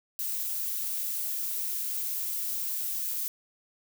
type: noise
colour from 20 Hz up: violet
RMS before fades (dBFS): -32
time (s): 0.19-3.28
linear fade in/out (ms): 0
effects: none